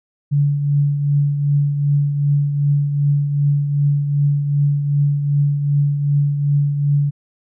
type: tone with tremolo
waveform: sine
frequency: 143.7 Hz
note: D3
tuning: 37 cents flat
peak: -11 dBFS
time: 0.31-7.11 s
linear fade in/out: 20 ms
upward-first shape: triangle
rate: 2.6 Hz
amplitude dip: 55%
effects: none